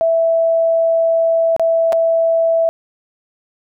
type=tone with dropouts; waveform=sine; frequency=659.3 Hz; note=E5; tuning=in tune; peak=-11 dBFS; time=0.01-2.69 s; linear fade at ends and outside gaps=0 ms; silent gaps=1.564-1.596 / 1.923-1.929 s; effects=none